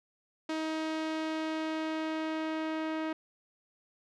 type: tone with low-pass filter sweep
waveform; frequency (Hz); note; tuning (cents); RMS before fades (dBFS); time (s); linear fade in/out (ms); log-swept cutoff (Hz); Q
sawtooth; 316.2; D#4; +28; -34; 0.49-3.13; 5; 5000 to 2500; 0.82
effects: none